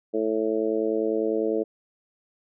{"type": "harmonic tone", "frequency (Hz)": 110, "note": "A2", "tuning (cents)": 0, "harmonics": [2, 3, 4, 5, 6], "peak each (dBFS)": [-34, -27, -25, -30, -35], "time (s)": [0.13, 1.64], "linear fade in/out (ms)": 20, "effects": []}